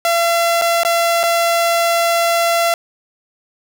sawtooth tone with dropouts, 679 Hz, F5, 49 cents flat, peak -9 dBFS, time 0.05-2.74 s, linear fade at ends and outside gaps 1 ms, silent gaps 0.614-0.62 / 0.834-0.849 / 1.232-1.236 s, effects none

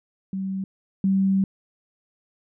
sine tone pair in turn, 191.9 / 192.88 Hz, G3 / G3, -37 / -28 cents, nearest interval unison, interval 9 cents, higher second, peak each -25 / -17 dBFS, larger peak second, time 0.33-0.64 / 1.04-1.44 s, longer second, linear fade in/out 2 ms, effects none

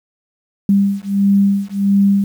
sine beating tone pair, 198.1 / 199.6 Hz, G3 / G3, +18 / +32 cents, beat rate 1.5 Hz, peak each -14 dBFS, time 0.69-2.24 s, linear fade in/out 2 ms, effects 7-bit

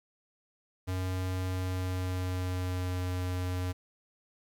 square tone with pitch glide, 92.5 to 90.86 Hz, F#2 to F#2, 0 to -31 cents, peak -31 dBFS, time 0.87-3.73 s, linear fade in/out 20 ms, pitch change -31 cents, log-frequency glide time 1.46-3.05 s, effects 10-bit

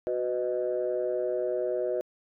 sine tone cluster, 368.7 / 499.6 / 620 Hz, F#4 / B4 / D#5, -6 / +20 / -6 cents, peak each -30 dBFS, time 0.07-2.01 s, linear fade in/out 0 ms, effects tanh soft clip ceiling -19 dBFS

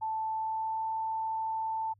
sine tone with pitch glide, 880 to 887.1 Hz, A5 to A5, 0 to +14 cents, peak -30 dBFS, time 0.01-1.94 s, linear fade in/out 20 ms, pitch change +14 cents, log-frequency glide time 0.34-0.87 s, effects added 101 Hz sine -63 dBFS peak until 1.99 s

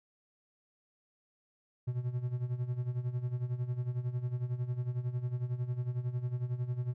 triangle tone with tremolo, 123.47 Hz, B2, in tune, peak -27 dBFS, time 1.87-6.94 s, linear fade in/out 10 ms, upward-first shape sine, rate 11 Hz, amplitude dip 75%, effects none

